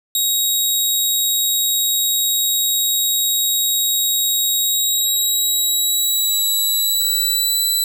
15% pulse tone with pitch glide, 3794 to 3980 Hz, A#7 to B7, +30 to +13 cents, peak -9 dBFS, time 0.15-7.84 s, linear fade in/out 2 ms, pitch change +83 cents, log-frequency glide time 4.59-7.65 s, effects none

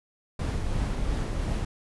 brown noise with tremolo, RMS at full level -27 dBFS, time 0.39-1.65 s, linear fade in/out 5 ms, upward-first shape sine, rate 2.9 Hz, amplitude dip 25%, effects resampled to 24000 Hz

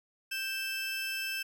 30% pulse tone pair together, 1570.1 / 2637 Hz, G6 / E7, +2 / 0 cents, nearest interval major sixth, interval 898 cents, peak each -35 / -32 dBFS, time 0.31-1.43 s, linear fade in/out 10 ms, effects none

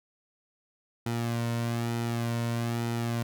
sawtooth tone with flanger, 117.3 Hz, A#2, 11 cents sharp, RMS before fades -30 dBFS, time 1.06-3.23 s, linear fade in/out 5 ms, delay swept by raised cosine 1.8 to 2.49 ms, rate 1.1 Hz, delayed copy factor -0.55, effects none

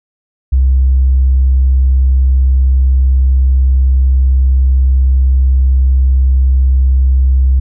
triangle tone with tanh clipping, 65.41 Hz, C2, in tune, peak -6 dBFS, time 0.52-7.6 s, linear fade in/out 10 ms, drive 5 dB, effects none

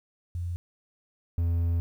sine / triangle tone pair in turn, 87.3 / 84.86 Hz, F2 / F2, 0 / -49 cents, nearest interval unison, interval 49 cents, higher first, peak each -29 / -21 dBFS, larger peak second, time 0.35-0.56 / 1.38-1.8 s, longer second, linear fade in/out 0 ms, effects 10-bit

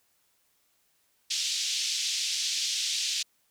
white band-pass noise, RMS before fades -30 dBFS, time 1.3-3.23 s, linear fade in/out 10 ms, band 2900 to 6200 Hz, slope 24 dB/octave, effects white hiss -70 dBFS RMS until 3.5 s

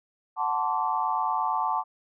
sine chord, D dominant seventh, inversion first, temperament equal with one note detuned, 740 / 880 / 1046.5 / 1155.1 Hz, F#5 / A5 / C6 / D6, 0 / 0 / 0 / -29 cents, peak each -31 / -27 / -31 / -30 dBFS, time 0.36-1.84 s, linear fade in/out 50 ms, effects none

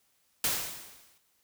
white noise with exponential decay, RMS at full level -26 dBFS, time 0.44-1.18 s, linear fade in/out 2 ms, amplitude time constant 160 ms, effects white hiss -71 dBFS RMS until 1.43 s

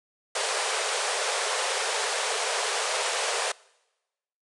pink band-pass noise, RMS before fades -28 dBFS, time 0.35-3.52 s, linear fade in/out 5 ms, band 410 to 9900 Hz, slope 96 dB/octave, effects noise-tail reverb RT60 1.0 s tail -24 dB re dry

